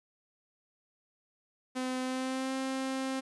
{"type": "tone with pitch glide", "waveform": "sawtooth", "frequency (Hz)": [256.4, 264.7], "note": ["C4", "C4"], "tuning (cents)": [-35, 20], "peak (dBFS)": -28, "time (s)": [1.75, 3.21], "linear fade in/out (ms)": 20, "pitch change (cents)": 55, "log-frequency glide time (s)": [2.01, 2.53], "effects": ["resampled to 24000 Hz", "11-bit"]}